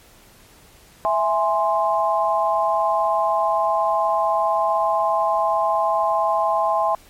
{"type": "chord", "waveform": "sine", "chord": "E augmented", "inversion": "none", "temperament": "equal", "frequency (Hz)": [659.3, 830.6, 1046.5], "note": ["E5", "G#5", "B#5"], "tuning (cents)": [0, 0, 0], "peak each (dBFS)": -21, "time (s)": [1.05, 6.95], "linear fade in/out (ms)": 0, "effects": ["pink hiss -50 dBFS RMS until 7.09 s", "MP3 64 kbps"]}